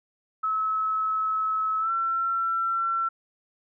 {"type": "tone with pitch glide", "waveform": "sine", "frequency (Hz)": [1294, 1350.5], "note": ["E6", "E6"], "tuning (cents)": [-32, 42], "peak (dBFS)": -23, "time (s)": [0.43, 3.09], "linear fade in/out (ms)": 10, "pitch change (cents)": 74, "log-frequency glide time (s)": [1.79, 1.91], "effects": []}